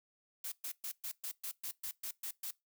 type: noise bursts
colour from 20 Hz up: blue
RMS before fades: -41 dBFS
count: 11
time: 0.44-2.509 s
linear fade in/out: 5 ms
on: 79 ms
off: 120 ms
effects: noise-tail reverb RT60 0.2 s tail -22 dB re dry